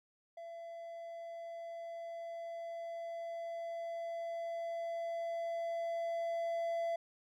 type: tone with level ramp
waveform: triangle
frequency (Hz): 673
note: E5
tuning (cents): +36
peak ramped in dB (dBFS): -43 to -31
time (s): 0.37-6.96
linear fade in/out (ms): 5
effects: none